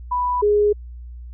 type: tone pair in turn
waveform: sine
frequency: 987.8 / 415.3 Hz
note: B5 / G#4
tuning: 0 / 0 cents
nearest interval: octave + minor third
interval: 1500 cents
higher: first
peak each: -18 / -13 dBFS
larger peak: second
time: 0.11-0.42 / 0.42-0.73 s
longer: neither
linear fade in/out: 10 ms
effects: added 60 Hz sine -33 dBFS peak until 1.33 s